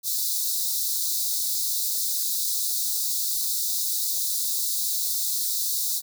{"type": "high-pass noise", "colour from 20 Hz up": "white", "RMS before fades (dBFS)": -26, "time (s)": [0.03, 6.02], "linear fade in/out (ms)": 50, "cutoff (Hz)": 3700, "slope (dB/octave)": 96, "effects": []}